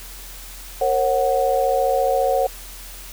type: chord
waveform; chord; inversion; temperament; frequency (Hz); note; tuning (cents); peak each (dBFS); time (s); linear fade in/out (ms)
sine; F# major; first; equal with one note detuned; 466.2 / 540.8 / 740; A#4 / C#5 / F#5; 0 / -43 / 0; -23 / -19 / -20; 0.81-2.47; 5
effects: added 42 Hz sine -38 dBFS peak until 3.12 s + white hiss -39 dBFS RMS until 3.12 s